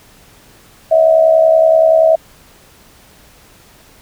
sine tone with amplitude modulation, 646 Hz, E5, 35 cents flat, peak -3 dBFS, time 0.91-2.16 s, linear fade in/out 10 ms, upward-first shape sine, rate 70.5 Hz, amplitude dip 65%, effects pink hiss -45 dBFS RMS until 4.01 s

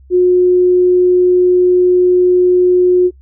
sine tone, 361.2 Hz, F#4, 42 cents flat, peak -6 dBFS, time 0.1-3.11 s, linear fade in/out 50 ms, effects noise-tail reverb RT60 0.1 s tail -24 dB re dry + added 66 Hz sine -39 dBFS peak until 3.21 s

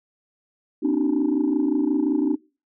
sine tone cluster, 249 / 281.2 / 306.7 / 379.6 Hz, B3 / C#4 / D#4 / F#4, +14 / +25 / -25 / +44 cents, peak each -26 / -21 / -21 / -28 dBFS, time 0.82-2.36 s, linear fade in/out 20 ms, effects noise-tail reverb RT60 0.3 s tail -21 dB re dry + tanh soft clip ceiling -13 dBFS

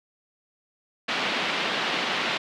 white band-pass noise, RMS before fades -27 dBFS, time 1.08-2.38 s, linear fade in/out 10 ms, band 170 to 3600 Hz, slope 24 dB/octave, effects none

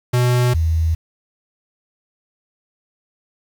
square / sine tone pair in turn, 123.47 / 81 Hz, B2 / E2, 0 / -30 cents, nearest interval perfect fifth, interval 730 cents, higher first, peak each -14 dBFS, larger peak neither, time 0.13-0.54 / 0.54-0.95 s, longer neither, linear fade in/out 10 ms, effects 7-bit

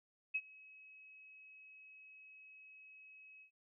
sine tone with ADSR envelope, 2560 Hz, D#7, 49 cents sharp, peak -32 dBFS, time 0.34-3.51 s, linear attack 14 ms, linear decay 51 ms, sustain -24 dB, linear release 94 ms, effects none

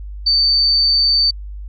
sine tone, 4571 Hz, D8, 48 cents flat, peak -11 dBFS, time 0.26-1.31 s, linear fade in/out 10 ms, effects added 50 Hz sine -27 dBFS peak until 1.68 s

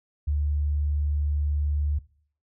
sine tone, 73.42 Hz, D2, in tune, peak -22 dBFS, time 0.27-1.99 s, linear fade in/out 10 ms, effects noise-tail reverb RT60 0.5 s tail -19 dB re dry

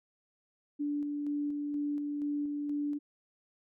sine tone with tremolo, 291.3 Hz, D4, 14 cents flat, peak -30 dBFS, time 0.79-2.99 s, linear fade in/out 20 ms, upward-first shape square, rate 2.1 Hz, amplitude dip 25%, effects none

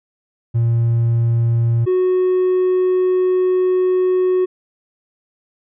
triangle tone pair in turn, 116.54 / 368.1 Hz, A#2 / F#4, 0 / -9 cents, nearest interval octave + minor sixth, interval 1991 cents, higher second, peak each -10 dBFS, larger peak neither, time 0.54-1.86 / 1.86-4.46 s, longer second, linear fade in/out 20 ms, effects tanh soft clip ceiling -7 dBFS + resampled to 8000 Hz

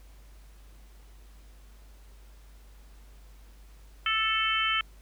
harmonic tone, 440 Hz, A4, in tune, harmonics 3 / 4 / 5 / 6 / 7, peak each -29 / -34 / -32 / -32 / -29 dBFS, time 4.06-4.81 s, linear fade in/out 2 ms, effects added 50 Hz sine -49 dBFS peak until 5.01 s + pink hiss -61 dBFS RMS until 5.01 s

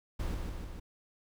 brown noise with echo, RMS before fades -34 dBFS, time 0.19-0.35 s, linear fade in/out 10 ms, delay 150 ms, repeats 3, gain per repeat -3 dB, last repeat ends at 0.8 s, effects none

